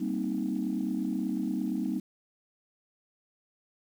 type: chord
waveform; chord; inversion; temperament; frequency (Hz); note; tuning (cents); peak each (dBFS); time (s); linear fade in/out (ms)
sine; C minor seventh; second; equal; 196 / 233.1 / 261.6 / 311.1; G3 / Bb3 / C4 / Eb4; 0 / 0 / 0 / 0; -33; 0-2; 10
effects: tanh soft clip ceiling -20 dBFS + 9-bit